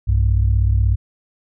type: tone pair together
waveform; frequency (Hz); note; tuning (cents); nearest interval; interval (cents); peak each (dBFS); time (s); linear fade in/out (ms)
sine; 62.05 / 98.5; B1 / G2; +9 / +9; minor sixth; 800; -14 / -15; 0.07-0.96; 20
effects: tanh soft clip ceiling -6 dBFS